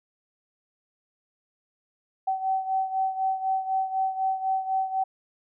sine beating tone pair, 763 / 767 Hz, G5 / G5, -47 / -38 cents, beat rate 4 Hz, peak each -25 / -30 dBFS, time 2.27-5.04 s, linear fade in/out 10 ms, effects none

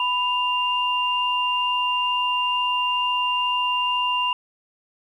sine tone pair together, 991.8 / 2794 Hz, B5 / F7, +7 / 0 cents, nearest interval octave + tritone, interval 1793 cents, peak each -22 / -23 dBFS, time 0-4.33 s, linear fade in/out 2 ms, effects 9-bit

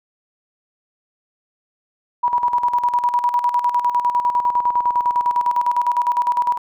sine tone with tremolo, 970 Hz, B5, 31 cents flat, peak -13 dBFS, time 2.23-6.58 s, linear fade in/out 10 ms, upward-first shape square, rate 9.9 Hz, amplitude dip 65%, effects none

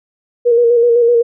sine tone with vibrato, 473.4 Hz, A#4, 27 cents sharp, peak -7 dBFS, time 0.45-1.23 s, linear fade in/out 20 ms, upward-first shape square, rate 7.9 Hz, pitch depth 31 cents each way, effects none

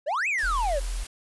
triangle exponential two-way sweep, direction up then down, 523.3 to 2637 to 523.3 Hz, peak -22 dBFS, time 0.06-0.8 s, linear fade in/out 20 ms, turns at 0.28 s
white noise, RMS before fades -40 dBFS, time 0.38-1.07 s, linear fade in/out 5 ms
sine tone, 41.83 Hz, E1, 26 cents sharp, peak -27 dBFS, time 0.43-1.04 s, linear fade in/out 10 ms
effects resampled to 24000 Hz

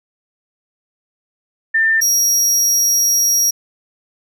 sine / 40% pulse tone pair in turn, 1793 / 5665 Hz, A6 / F8, +32 / +24 cents, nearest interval octave + minor sixth, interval 1992 cents, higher second, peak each -11 dBFS, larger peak neither, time 1.74-2.01 / 2.01-3.51 s, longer second, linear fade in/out 10 ms, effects none

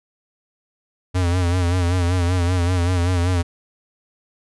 square tone with vibrato, 88.9 Hz, F2, 31 cents sharp, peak -17 dBFS, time 1.14-3.43 s, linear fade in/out 20 ms, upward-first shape sine, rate 5.2 Hz, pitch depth 66 cents each way, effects resampled to 24000 Hz

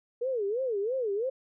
sine tone with vibrato, 458 Hz, A#4, 31 cents flat, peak -27 dBFS, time 0.21-1.3 s, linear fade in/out 10 ms, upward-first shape sine, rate 3 Hz, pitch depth 260 cents each way, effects none

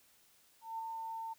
sine tone with ADSR envelope, 901 Hz, A5, 41 cents sharp, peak -36 dBFS, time 0.61-1.34 s, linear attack 180 ms, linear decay 5 ms, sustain -3 dB, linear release 15 ms, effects white hiss -67 dBFS RMS until 1.38 s

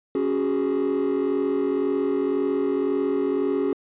triangle chord, C# suspended fourth, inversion none, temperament equal with one note detuned, 277.2 / 373.4 / 415.3 Hz, C#4 / F#4 / G#4, 0 / +16 / 0 cents, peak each -22 dBFS, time 0.15-3.73 s, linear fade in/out 2 ms, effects tanh soft clip ceiling -15 dBFS + resampled to 8000 Hz

